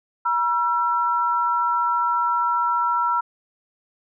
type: tone pair together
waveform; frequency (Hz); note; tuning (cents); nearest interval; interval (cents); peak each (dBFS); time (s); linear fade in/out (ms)
sine; 960 / 1346.3; B5 / E6; -49 / +36; tritone; 585; -21; 0.25-3.21; 10
effects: none